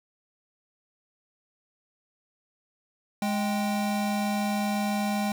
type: tone pair together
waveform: square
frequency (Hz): 208.2 / 786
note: G#3 / G5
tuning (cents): +5 / +4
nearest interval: octave + major seventh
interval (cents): 2299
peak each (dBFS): -27 / -32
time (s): 3.22-5.32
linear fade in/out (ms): 2
effects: none